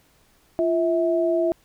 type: tone pair together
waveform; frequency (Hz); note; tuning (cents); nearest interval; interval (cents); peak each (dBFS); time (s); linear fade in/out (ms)
sine; 344.7 / 650; F4 / E5; -23 / -24; major seventh; 1099; -21; 0.59-1.52; 0
effects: pink hiss -60 dBFS RMS until 1.64 s